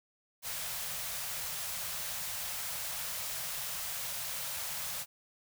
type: band-stop noise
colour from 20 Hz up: white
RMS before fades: -38 dBFS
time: 0.42-5.06 s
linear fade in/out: 50 ms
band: 190 to 500 Hz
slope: 48 dB/octave
effects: none